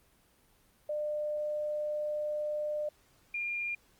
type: tone pair in turn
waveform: sine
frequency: 600 / 2405 Hz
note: D5 / D7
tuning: +37 / +41 cents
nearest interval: 2 octaves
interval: 2404 cents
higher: second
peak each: -31 / -32 dBFS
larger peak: first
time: 0.89-2.89 / 3.34-3.75 s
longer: first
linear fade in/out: 5 ms
effects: pink hiss -66 dBFS RMS until 3.99 s + Opus 24 kbps